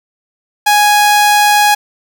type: tone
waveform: sawtooth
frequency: 830.6 Hz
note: G#5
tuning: in tune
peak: -3 dBFS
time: 0.66-1.75 s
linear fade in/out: 10 ms
effects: none